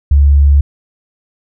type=tone; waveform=sine; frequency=71 Hz; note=C#2; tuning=42 cents sharp; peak=-4 dBFS; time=0.11-0.61 s; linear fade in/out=5 ms; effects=none